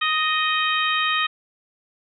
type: harmonic tone with a mistuned harmonic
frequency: 625 Hz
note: D#5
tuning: 8 cents sharp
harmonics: 2 / 3 / 4 / 5 / 6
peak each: -23 / -25 / -26 / -27 / -28 dBFS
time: 0.01-1.27 s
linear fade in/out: 10 ms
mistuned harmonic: 3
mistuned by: -16 cents
effects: none